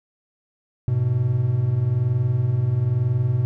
triangle tone pair together, 103.8 / 124.84 Hz, G#2 / B2, 0 / +19 cents, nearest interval minor third, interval 319 cents, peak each -22 / -17 dBFS, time 0.88-3.45 s, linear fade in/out 0 ms, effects none

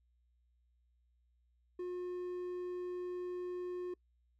triangle tone, 358.9 Hz, F4, 47 cents sharp, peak -36 dBFS, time 1.79-3.94 s, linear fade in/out 5 ms, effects noise-tail reverb RT60 0.1 s tail -26 dB re dry + added 60 Hz sine -70 dBFS peak until 4.39 s

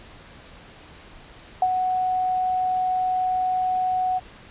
sine tone with ADSR envelope, 740 Hz, F#5, in tune, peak -14 dBFS, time 1.62-4.2 s, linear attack 3 ms, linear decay 47 ms, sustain -6 dB, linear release 28 ms, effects pink hiss -46 dBFS RMS until 4.5 s + resampled to 8000 Hz

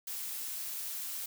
blue noise, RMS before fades -39 dBFS, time 0.07-1.26 s, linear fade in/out 5 ms, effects none

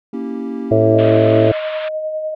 triangle chord, A# diminished seventh, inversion none, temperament equal with one note detuned, 233.1 / 277.2 / 325.7 / 392 Hz, A#3 / C#4 / E4 / G4, 0 / 0 / -21 / 0 cents, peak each -23 / -24 / -28 / -27 dBFS, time 0.13-1.49 s, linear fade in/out 5 ms
harmonic tone, 110 Hz, A2, in tune, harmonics 1 / 3 / 4 / 5 / 6, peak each -16 / -16 / -16 / -16 / -16 dBFS, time 0.71-1.52 s, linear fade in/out 5 ms
sine tone with tremolo, 622.3 Hz, D#5, in tune, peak -18 dBFS, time 0.94-2.35 s, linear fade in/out 10 ms, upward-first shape sine, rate 10 Hz, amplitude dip 35%
pink band-pass noise, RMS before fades -31 dBFS, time 0.98-1.89 s, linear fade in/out 10 ms, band 1000 to 3500 Hz, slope 48 dB/octave
effects none

